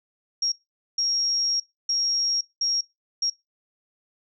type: tone bursts at uneven times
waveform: sine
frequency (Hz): 5588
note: F8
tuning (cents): 0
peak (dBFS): -21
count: 5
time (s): 0.42-0.52 / 0.98-1.6 / 1.89-2.41 / 2.61-2.81 / 3.22-3.3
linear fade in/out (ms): 5
effects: noise-tail reverb RT60 0.2 s tail -22 dB re dry